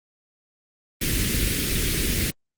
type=band-stop noise; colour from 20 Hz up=pink; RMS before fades=-23 dBFS; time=1.01-2.31 s; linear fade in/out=10 ms; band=390 to 1800 Hz; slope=24 dB/octave; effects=Opus 24 kbps